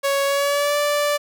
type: tone with pitch glide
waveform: sawtooth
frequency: 556 to 585 Hz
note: C#5 to D5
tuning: +5 to -7 cents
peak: -14 dBFS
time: 0.03-1.18 s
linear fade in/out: 20 ms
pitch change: +88 cents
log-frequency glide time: 0.25-0.77 s
effects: none